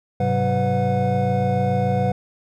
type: tone cluster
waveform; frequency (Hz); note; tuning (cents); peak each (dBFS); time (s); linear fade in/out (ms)
triangle; 103.6 / 130.6 / 188.6 / 499.8 / 727; G#2 / C3 / F#3 / B4 / F#5; -4 / -3 / +33 / +21 / -31; -22; 0.2-2.12; 5
effects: none